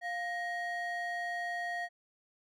triangle ring-modulated tone, 1289 Hz, E6, 39 cents flat, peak -29 dBFS, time 0.01-1.89 s, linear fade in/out 50 ms, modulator 587 Hz, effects none

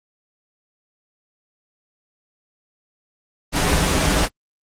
pink noise with comb filter, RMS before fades -17 dBFS, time 3.52-4.29 s, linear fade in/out 50 ms, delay 8.7 ms, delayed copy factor -0.6, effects low-pass 9000 Hz 12 dB/octave + Opus 24 kbps

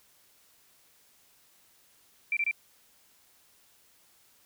sine tone bursts, 2349 Hz, D7, in tune, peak -25 dBFS, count 3, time 2.32-2.512 s, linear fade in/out 2 ms, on 48 ms, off 24 ms, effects white hiss -63 dBFS RMS until 4.45 s

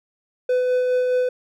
triangle tone with tremolo, 502 Hz, B4, 28 cents sharp, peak -14 dBFS, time 0.49-1.29 s, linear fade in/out 5 ms, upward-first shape sine, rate 4.8 Hz, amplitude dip 25%, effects none

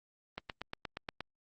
click train, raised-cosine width 0.3 ms, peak -22 dBFS, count 8, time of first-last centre 0.38-1.206 s, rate 8.47 Hz, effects Opus 24 kbps

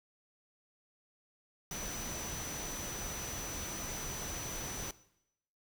sine tone in noise, 5970 Hz, F#8, 15 cents sharp, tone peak -42 dBFS, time 1.71-4.91 s, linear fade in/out 2 ms, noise pink, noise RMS -42 dBFS, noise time 1.71-4.91 s, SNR -3 dB, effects noise-tail reverb RT60 0.8 s tail -18 dB re dry

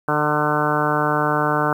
harmonic tone, 150 Hz, D3, 37 cents sharp, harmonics 1 / 2 / 3 / 4 / 5 / 6 / 7 / 8 / 9 / 10, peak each -26 / -26 / -26 / -26 / -26 / -26 / -26 / -26 / -26 / -26 dBFS, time 0.08-1.73 s, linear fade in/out 2 ms, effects 8-bit

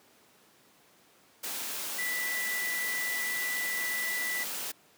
sine tone in noise, 1975.5 Hz, B6, in tune, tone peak -31 dBFS, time 1.98-4.44 s, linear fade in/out 10 ms, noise white, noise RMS -36 dBFS, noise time 1.43-4.72 s, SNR +2 dB, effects pink hiss -61 dBFS RMS until 4.97 s + high-pass 200 Hz 12 dB/octave

